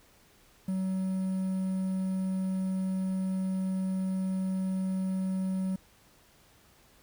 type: tone with quantisation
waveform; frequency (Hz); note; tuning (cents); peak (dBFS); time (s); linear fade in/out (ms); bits
triangle; 188.5; F#3; +32; -26; 0.68-5.76; 5; 9
effects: pink hiss -61 dBFS RMS until 7.02 s